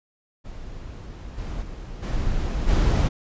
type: noise with level steps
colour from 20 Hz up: brown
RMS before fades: -36 / -30 / -35 / -25 / -18 dBFS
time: 0.44-3.09 s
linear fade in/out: 20 ms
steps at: 1.37 / 1.61 / 2.02 / 2.67 s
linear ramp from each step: 20 ms
effects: resampled to 16000 Hz